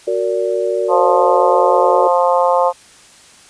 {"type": "chord", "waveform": "sine", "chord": "Gb augmented", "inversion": "none", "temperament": "just", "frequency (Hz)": [370, 462.5, 578.1], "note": ["Gb4", "Bb4", "D5"], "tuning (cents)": [0, -14, -27], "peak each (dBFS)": -19, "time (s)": [0.07, 2.08], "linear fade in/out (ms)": 10}
{"type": "harmonic tone", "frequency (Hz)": 176.2, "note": "F3", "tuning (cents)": 16, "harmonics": [3, 4, 5, 6, 7], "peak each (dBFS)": [-14, -18, -16, -18, -25], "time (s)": [0.88, 2.73], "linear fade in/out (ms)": 50}
{"effects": ["white hiss -44 dBFS RMS until 3.49 s", "resampled to 22050 Hz"]}